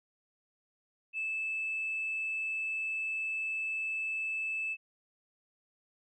sine tone, 2623 Hz, E7, 9 cents flat, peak -31 dBFS, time 1.13-4.77 s, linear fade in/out 50 ms, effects tanh soft clip ceiling -27 dBFS

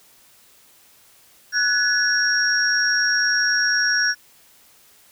sine tone cluster, 1482 / 1690 / 5590 Hz, F#6 / G#6 / F8, +2 / +30 / +1 cents, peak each -21 dBFS, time 1.52-4.15 s, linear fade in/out 50 ms, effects white hiss -53 dBFS RMS until 5.11 s

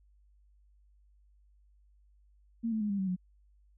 sine tone with pitch steps, 229.5 / 219.1 / 209.2 / 199.79 / 190.77 / 182.15 Hz, A#3 / A3 / G#3 / G3 / G3 / F#3, -27 / -7 / +13 / +33 / -47 / -27 cents, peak -29 dBFS, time 2.63-3.164 s, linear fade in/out 20 ms, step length 89 ms, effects added 50 Hz sine -61 dBFS peak until 3.77 s

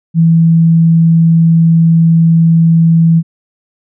sine tone, 164.81 Hz, E3, in tune, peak -4 dBFS, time 0.14-3.23 s, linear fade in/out 50 ms, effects none

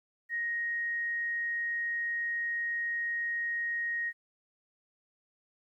sine tone, 1874 Hz, A#6, 9 cents sharp, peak -30 dBFS, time 0.29-4.13 s, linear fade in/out 50 ms, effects 12-bit

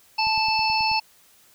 harmonic tone, 879 Hz, A5, 2 cents flat, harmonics 1 / 3 / 5 / 6, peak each -22 / -25 / -27 / -29 dBFS, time 0.18-1 s, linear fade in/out 10 ms
click train, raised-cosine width 5 ms, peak -30 dBFS, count 7, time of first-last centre 0.27-0.915 s, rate 9.3 Hz
effects white hiss -56 dBFS RMS until 1.54 s

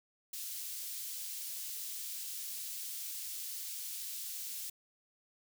white high-pass noise, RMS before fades -42 dBFS, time 0.33-4.7 s, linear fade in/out 5 ms, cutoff 3900 Hz, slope 12 dB/octave, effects none

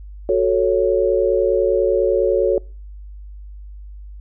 sine chord, F# minor, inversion none, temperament equal, 370 / 440 / 554.4 Hz, F#4 / A4 / C#5, 0 / 0 / 0 cents, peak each -18 dBFS, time 0.29-2.58 s, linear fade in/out 2 ms, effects noise-tail reverb RT60 0.4 s tail -26 dB re dry + added 50 Hz sine -33 dBFS peak until 4.2 s

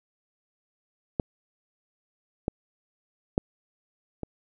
clicks, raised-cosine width 2 ms, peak -11 / -12 / -8 / -19 dBFS, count 4, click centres 1.198 / 2.481 / 3.379 / 4.233 s, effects none

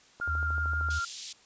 click train, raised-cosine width 1 ms, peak -31 dBFS, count 10, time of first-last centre 0.2-0.887 s, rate 13.1 Hz
sine tone with vibrato, 1396.9 Hz, F6, in tune, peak -29 dBFS, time 0.21-1.05 s, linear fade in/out 5 ms, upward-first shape square, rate 5.9 Hz, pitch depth 14 cents each way
sine tone, 77.78 Hz, D#2, in tune, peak -30 dBFS, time 0.27-1 s, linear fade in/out 20 ms
pink high-pass noise, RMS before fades -39 dBFS, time 0.9-1.33 s, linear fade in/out 5 ms, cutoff 3400 Hz, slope 24 dB/octave
effects white hiss -59 dBFS RMS until 1.45 s + resampled to 16000 Hz

